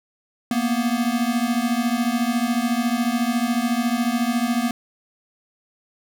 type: beating tone pair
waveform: square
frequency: 231.5 / 245.5 Hz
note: A#3 / B3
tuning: -12 / -10 cents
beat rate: 14 Hz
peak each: -23 dBFS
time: 0.51-4.71 s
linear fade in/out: 2 ms
effects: none